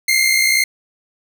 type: tone pair together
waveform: sawtooth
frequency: 2082 / 2143 Hz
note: C7 / C7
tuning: -9 / +41 cents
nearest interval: unison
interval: 50 cents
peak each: -12 dBFS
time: 0.08-0.64 s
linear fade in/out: 5 ms
effects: none